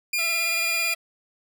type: tone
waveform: sawtooth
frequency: 2413 Hz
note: D7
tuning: 46 cents sharp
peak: -19 dBFS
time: 0.13-0.94 s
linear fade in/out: 5 ms
type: tone with vibrato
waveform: 10% pulse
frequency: 669 Hz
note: E5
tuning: 25 cents sharp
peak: -24 dBFS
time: 0.18-0.95 s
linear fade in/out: 10 ms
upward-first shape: sine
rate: 18 Hz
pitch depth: 32 cents each way
effects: none